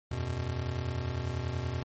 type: chord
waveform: square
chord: E suspended second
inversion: none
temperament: just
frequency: 82.41 / 92.71 / 123.61 Hz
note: E2 / F#2 / B2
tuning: 0 / +4 / +2 cents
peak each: -37 / -38 / -35 dBFS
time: 0.11-1.83 s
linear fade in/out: 5 ms
effects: low-pass 7000 Hz 12 dB/octave + MP3 32 kbps